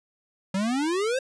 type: exponential sweep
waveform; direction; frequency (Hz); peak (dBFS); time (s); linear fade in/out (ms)
square; up; 185 to 543; -24; 0.54-1.19; 5
effects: resampled to 22050 Hz + 11-bit